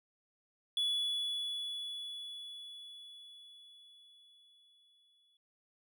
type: tone with exponential decay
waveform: triangle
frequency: 3413 Hz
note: G#7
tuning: 47 cents sharp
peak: -28 dBFS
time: 0.77-5.37 s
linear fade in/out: 2 ms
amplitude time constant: 1000 ms
effects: none